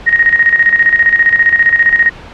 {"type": "tone with tremolo", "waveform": "sine", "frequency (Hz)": 1872, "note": "A#6", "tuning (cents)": 7, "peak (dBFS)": -3, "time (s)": [0.06, 2.1], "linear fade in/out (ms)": 20, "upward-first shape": "square", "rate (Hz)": 15, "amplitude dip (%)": 65, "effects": ["pink hiss -32 dBFS RMS until 2.33 s", "low-pass 3000 Hz 12 dB/octave"]}